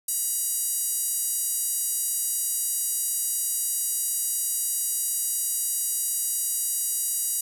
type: tone with high-pass filter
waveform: 5% pulse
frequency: 963 Hz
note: B5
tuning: 44 cents flat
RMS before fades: -27 dBFS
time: 0.08-7.41 s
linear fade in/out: 5 ms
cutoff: 8900 Hz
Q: 1.3
effects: none